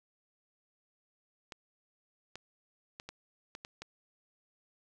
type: clicks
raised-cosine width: 0.2 ms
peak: -26 dBFS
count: 7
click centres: 1.522 / 2.356 / 2.999 / 3.09 / 3.551 / 3.649 / 3.82 s
effects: none